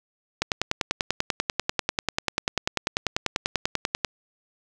click train, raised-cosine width 0.2 ms, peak -5 dBFS, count 38, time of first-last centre 0.42-4.047 s, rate 10.2 Hz, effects none

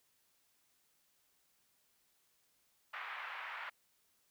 pink band-pass noise, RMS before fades -45 dBFS, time 2.93-3.7 s, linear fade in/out 10 ms, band 960 to 2500 Hz, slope 24 dB/octave, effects white hiss -75 dBFS RMS until 4.3 s

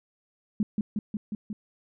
sine tone with echo, 210 Hz, G#3, 19 cents sharp, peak -21 dBFS, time 0.6-0.63 s, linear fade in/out 2 ms, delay 180 ms, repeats 5, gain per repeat -2 dB, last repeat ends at 1.53 s, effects none

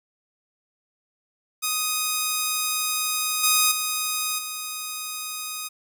5% pulse tone with level steps, 1248 Hz, D#6, 5 cents sharp, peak -11 / -5 / -12 / -18 dBFS, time 1.62-5.69 s, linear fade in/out 20 ms, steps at 3.43 / 3.71 / 4.38 s, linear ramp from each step 10 ms, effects none

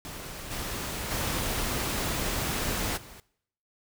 pink noise with level steps, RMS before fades -40 / -34 / -30 / -48 dBFS, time 0.05-3.2 s, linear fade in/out 0 ms, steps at 0.5 / 1.1 / 2.96 s, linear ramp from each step 20 ms, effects noise-tail reverb RT60 0.7 s tail -21 dB re dry

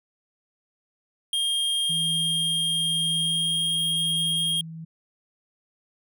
square tone with pitch glide, 3222 to 3241 Hz, G7 to G#7, +47 to -43 cents, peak -23 dBFS, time 1.33-4.61 s, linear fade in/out 2 ms, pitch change +10 cents, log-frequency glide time 2.91-3.9 s
sine tone with tremolo, 162.3 Hz, E3, 27 cents flat, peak -31 dBFS, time 1.89-4.85 s, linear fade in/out 10 ms, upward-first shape triangle, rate 0.97 Hz, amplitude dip 40%
effects none

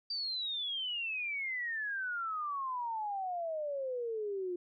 sine exponential sweep, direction down, 4699 to 349.2 Hz, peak -34 dBFS, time 0.1-4.56 s, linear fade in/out 5 ms, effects none

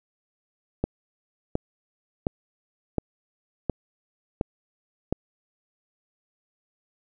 click train, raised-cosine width 2 ms, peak -10 dBFS, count 7, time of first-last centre 0.84-5.126 s, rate 1.4 Hz, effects none

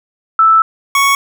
sine / 25% pulse tone pair in turn, 1318.5 / 1110.7 Hz, E6 / C#6, 0 / +3 cents, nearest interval minor third, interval 297 cents, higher first, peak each -5 dBFS, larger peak neither, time 0.39-0.62 / 0.95-1.15 s, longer first, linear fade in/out 2 ms, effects none

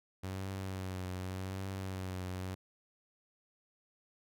sawtooth tone with vibrato, 94.1 Hz, F#2, 30 cents sharp, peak -34 dBFS, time 0.23-2.55 s, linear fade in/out 10 ms, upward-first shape triangle, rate 0.86 Hz, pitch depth 48 cents each way, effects none

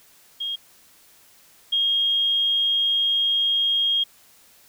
sine tone pair in turn, 3250 / 3250 Hz, G#7 / G#7, -38 / -38 cents, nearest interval unison, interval 0 cents, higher neither, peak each -25 / -18 dBFS, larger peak second, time 0.4-0.56 / 1.72-4.04 s, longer second, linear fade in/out 10 ms, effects white hiss -54 dBFS RMS until 4.68 s

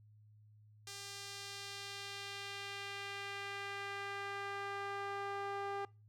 sawtooth tone with band-pass filter sweep, 398.8 Hz, G4, 30 cents sharp, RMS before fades -44 dBFS, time 0.87-5.85 s, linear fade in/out 2 ms, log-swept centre 6000 to 880 Hz, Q 1.1, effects noise-tail reverb RT60 0.3 s tail -24 dB re dry + added 106 Hz sine -60 dBFS peak until 6.08 s

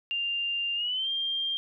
sine tone with pitch glide, 2794 to 3191 Hz, F7 to G7, 0 to +30 cents, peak -27 dBFS, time 0.11-1.57 s, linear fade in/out 0 ms, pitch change +230 cents, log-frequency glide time 0.75-1.09 s, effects none

